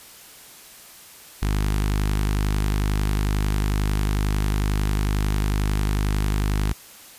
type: tone with notch filter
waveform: sawtooth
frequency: 51.1 Hz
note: G#1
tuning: 27 cents flat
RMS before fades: -22 dBFS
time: 1.42-6.73 s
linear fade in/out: 5 ms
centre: 560 Hz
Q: 1.3
effects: white hiss -45 dBFS RMS until 7.18 s + resampled to 32000 Hz